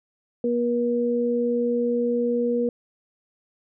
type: tone pair together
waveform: sine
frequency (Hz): 239.7 / 479.4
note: A#3 / A#4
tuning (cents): +48 / +48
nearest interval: octave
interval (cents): 1200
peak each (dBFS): -24 / -22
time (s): 0.44-2.69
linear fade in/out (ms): 2
effects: none